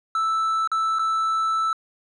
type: tone with dropouts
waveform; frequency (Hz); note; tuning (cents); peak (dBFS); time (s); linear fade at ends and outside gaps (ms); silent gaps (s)
triangle; 1318.5; E6; 0; -18; 0.15-1.73; 2; 0.675-0.716 / 0.987-0.993
effects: resampled to 24000 Hz